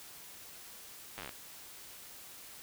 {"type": "slowing click train", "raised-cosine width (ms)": 0.3, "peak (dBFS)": -26, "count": 10, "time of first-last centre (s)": [1.18, 1.292], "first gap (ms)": 9, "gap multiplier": 1.08, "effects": ["white hiss -51 dBFS RMS until 2.62 s"]}